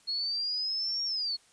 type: linear two-way sweep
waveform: sine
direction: up then down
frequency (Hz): 4290 to 5588 to 4290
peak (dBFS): -29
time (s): 0.07-1.37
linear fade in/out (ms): 20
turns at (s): 1.04
effects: white hiss -62 dBFS RMS until 1.52 s + resampled to 22050 Hz